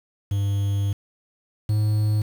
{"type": "tone pair in turn", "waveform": "triangle", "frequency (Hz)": [100, 106.36], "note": ["G2", "G#2"], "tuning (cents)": [35, 42], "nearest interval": "minor second", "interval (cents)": 107, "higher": "second", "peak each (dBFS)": [-18, -16], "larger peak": "second", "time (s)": [[0.31, 0.93], [1.69, 2.22]], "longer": "first", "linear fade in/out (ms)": 5, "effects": ["7-bit"]}